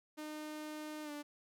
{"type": "tone with pitch glide", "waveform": "sawtooth", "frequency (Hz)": [305.2, 293.4], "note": ["D#4", "D4"], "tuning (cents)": [-33, -2], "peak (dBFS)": -39, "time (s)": [0.17, 1.23], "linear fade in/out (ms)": 20, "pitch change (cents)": -69, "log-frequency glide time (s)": [1.03, 1.11], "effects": []}